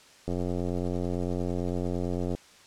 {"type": "click train", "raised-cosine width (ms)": 2, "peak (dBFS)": -18, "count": 185, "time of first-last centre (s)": [0.28, 2.35], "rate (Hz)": 88.9, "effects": ["white hiss -54 dBFS RMS until 2.66 s", "low-pass 7000 Hz 12 dB/octave"]}